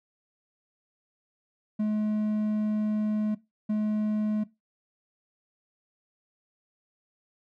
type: tone bursts at uneven times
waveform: triangle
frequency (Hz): 212.9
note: G#3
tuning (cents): +43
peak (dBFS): -22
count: 2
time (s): 1.79-3.35 / 3.69-4.44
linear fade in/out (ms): 10
effects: noise-tail reverb RT60 0.2 s tail -18 dB re dry